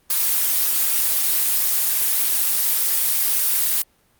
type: noise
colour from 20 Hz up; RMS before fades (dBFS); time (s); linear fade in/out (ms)
blue; -19; 0.1-3.82; 2
effects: pink hiss -60 dBFS RMS until 4.19 s + Opus 32 kbps